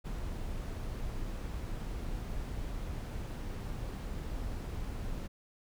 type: noise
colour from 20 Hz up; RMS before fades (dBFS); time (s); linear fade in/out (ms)
brown; -38; 0.04-5.28; 20
effects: none